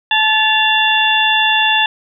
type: harmonic tone with a mistuned harmonic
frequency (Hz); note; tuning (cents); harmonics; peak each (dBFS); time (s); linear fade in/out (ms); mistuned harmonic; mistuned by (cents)
869; A5; -22; 1 / 2 / 3 / 4; -16 / -16 / -16 / -16; 0.11-1.86; 2; 3; +99
effects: none